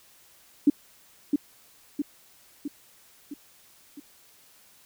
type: tone with echo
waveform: sine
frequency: 289 Hz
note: D4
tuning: 28 cents flat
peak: -13 dBFS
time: 0.67-0.7 s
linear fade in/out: 5 ms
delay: 660 ms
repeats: 5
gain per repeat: -5 dB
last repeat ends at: 4 s
effects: white hiss -57 dBFS RMS until 4.85 s